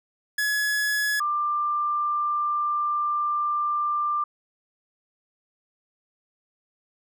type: tone pair in turn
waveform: 45% pulse / sine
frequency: 1694 / 1187.8 Hz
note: G#6 / D6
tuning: +34 / +19 cents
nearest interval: tritone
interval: 615 cents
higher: first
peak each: -22 dBFS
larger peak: neither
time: 0.38-1.2 / 1.2-4.24 s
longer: second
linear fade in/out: 5 ms
effects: none